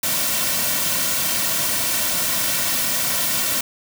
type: noise with comb filter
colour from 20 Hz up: white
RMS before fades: -21 dBFS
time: 0.03-3.61 s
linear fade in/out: 5 ms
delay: 2.4 ms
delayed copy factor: -0.65
effects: none